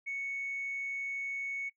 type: tone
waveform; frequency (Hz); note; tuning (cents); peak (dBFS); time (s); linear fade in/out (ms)
sine; 2217; C#7; 0; -33; 0.06-1.7; 20
effects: noise-tail reverb RT60 0.1 s tail -22 dB re dry + tanh soft clip ceiling -30 dBFS